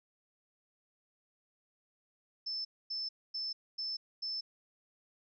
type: tone bursts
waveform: sine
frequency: 5274 Hz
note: E8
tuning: in tune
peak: -35 dBFS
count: 5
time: 2.46-4.41 s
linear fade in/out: 10 ms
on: 190 ms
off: 250 ms
effects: none